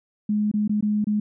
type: tone with dropouts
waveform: sine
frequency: 210 Hz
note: G#3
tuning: 19 cents sharp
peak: -19 dBFS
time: 0.29-1.2 s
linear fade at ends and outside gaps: 5 ms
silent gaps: 0.515-0.538 / 0.678-0.694 / 0.809-0.825 / 1.044-1.069 s
effects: none